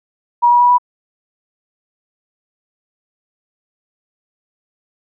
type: tone with pitch steps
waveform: sine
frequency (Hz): 958 / 965.8 / 973.6 / 981.5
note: A#5 / B5 / B5 / B5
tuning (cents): +47 / -39 / -25 / -11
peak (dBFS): -7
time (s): 0.42-0.784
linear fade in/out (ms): 20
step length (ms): 91
effects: none